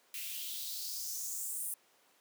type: noise with high-pass filter sweep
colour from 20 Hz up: blue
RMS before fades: -40 dBFS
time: 0.14-1.74 s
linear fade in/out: 2 ms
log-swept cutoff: 2400 to 10000 Hz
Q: 3.5
effects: pink hiss -67 dBFS RMS until 2.2 s + high-pass 400 Hz 12 dB/octave